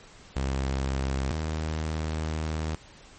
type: tone pair in turn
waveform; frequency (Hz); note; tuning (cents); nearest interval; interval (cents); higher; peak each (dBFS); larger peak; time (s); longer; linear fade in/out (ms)
sawtooth; 67 / 78.36; C2 / D#2; +42 / +13; minor third; 271; second; -22 / -24; first; 0.36-1.31 / 1.31-2.75; second; 0
effects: pink hiss -51 dBFS RMS until 3.18 s + MP3 32 kbps